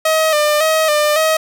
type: tone with vibrato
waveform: sawtooth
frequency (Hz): 616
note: D#5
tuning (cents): -17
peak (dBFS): -8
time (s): 0.05-1.37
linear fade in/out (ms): 5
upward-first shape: square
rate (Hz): 1.8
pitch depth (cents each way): 49
effects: none